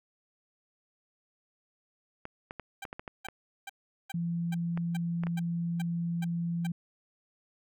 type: clicks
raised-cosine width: 0.5 ms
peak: -24 dBFS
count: 11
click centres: 2.254 / 2.509 / 2.597 / 2.852 / 2.929 / 2.995 / 3.078 / 3.286 / 4.775 / 5.236 / 5.269 s
type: tone bursts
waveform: 15% pulse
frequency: 784 Hz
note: G5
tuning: in tune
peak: -32 dBFS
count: 10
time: 2.82-6.67 s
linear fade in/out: 5 ms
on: 25 ms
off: 400 ms
type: tone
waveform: sine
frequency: 170 Hz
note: F3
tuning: 46 cents flat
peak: -29 dBFS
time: 4.14-6.72 s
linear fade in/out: 5 ms
effects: none